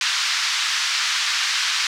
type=band-pass noise; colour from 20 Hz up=white; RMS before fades=-22 dBFS; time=0.01-1.87 s; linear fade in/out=2 ms; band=1200 to 5500 Hz; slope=24 dB/octave; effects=none